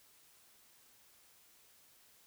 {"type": "silence", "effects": ["white hiss -65 dBFS RMS until 2.26 s"]}